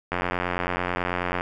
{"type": "click train", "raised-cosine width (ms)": 0.5, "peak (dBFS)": -10, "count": 116, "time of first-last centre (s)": [0.12, 1.409], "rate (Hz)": 89.2, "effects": []}